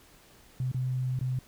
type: tone with dropouts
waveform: sine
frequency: 128.1 Hz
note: C3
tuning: 36 cents flat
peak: -27 dBFS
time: 0.6-1.39 s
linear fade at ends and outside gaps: 2 ms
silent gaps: 0.716-0.745 / 1.191-1.211 s
effects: pink hiss -57 dBFS RMS until 1.47 s